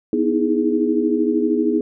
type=chord; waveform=sine; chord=E major seventh; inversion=second; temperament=equal with one note detuned; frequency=246.9 / 311.1 / 324 / 415.3 Hz; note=B3 / D#4 / E4 / G#4; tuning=0 / 0 / -30 / 0 cents; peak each=-21 dBFS; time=0.13-1.81 s; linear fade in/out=2 ms; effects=none